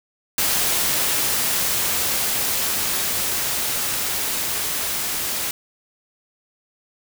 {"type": "noise with level ramp", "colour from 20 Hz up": "white", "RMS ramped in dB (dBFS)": [-20, -25], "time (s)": [0.38, 5.51], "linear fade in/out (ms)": 2, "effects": []}